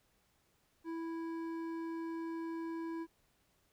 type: tone with hard clipping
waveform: sine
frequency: 329.6 Hz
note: E4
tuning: in tune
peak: -40 dBFS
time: 0.84-3.07 s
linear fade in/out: 50 ms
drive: 10 dB
effects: pink hiss -74 dBFS RMS until 3.72 s